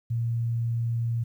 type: tone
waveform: sine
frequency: 116.54 Hz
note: A#2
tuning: in tune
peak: -24 dBFS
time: 0.1-1.24 s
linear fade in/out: 10 ms
effects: 10-bit